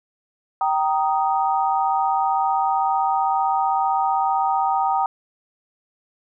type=chord; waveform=sine; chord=Eb major; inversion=first; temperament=just; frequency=777.8 / 933.4 / 1244.5 Hz; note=G5 / Bb5 / Eb6; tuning=-14 / +2 / 0 cents; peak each=-20 / -22 / -25 dBFS; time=0.61-5.06 s; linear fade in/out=2 ms; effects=none